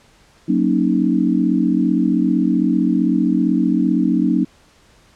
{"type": "chord", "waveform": "sine", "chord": "D# minor seventh", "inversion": "first", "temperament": "equal with one note detuned", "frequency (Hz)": [185, 233.1, 275.6, 311.1], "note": ["F#3", "A#3", "C#4", "D#4"], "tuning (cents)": [0, 0, -10, 0], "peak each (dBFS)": -19, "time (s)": [0.48, 4.45], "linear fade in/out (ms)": 10, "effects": ["pink hiss -52 dBFS RMS until 5.15 s", "low-pass 8000 Hz 12 dB/octave"]}